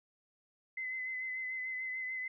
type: tone with vibrato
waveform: sine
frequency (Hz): 2038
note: C7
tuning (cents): -46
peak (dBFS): -36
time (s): 0.77-2.28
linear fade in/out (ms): 5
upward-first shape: triangle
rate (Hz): 6.8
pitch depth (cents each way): 31
effects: none